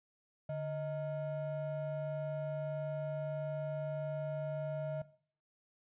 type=ring-modulated tone; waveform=triangle; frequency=387.4 Hz; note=G4; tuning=20 cents flat; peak=-31 dBFS; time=0.49-5.02 s; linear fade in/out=5 ms; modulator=241 Hz; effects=noise-tail reverb RT60 0.5 s tail -18 dB re dry + resampled to 8000 Hz